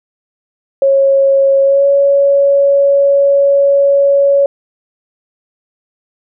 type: tone with pitch glide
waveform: sine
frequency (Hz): 547 to 559.5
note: C#5 to C#5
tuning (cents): -23 to +16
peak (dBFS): -6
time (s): 0.82-4.46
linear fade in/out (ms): 2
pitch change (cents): +39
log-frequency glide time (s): 1.62-1.86
effects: none